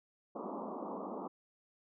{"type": "band-pass noise", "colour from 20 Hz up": "pink", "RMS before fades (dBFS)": -42, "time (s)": [0.35, 1.28], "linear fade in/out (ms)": 10, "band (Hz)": [190, 1200], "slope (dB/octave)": 96, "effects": []}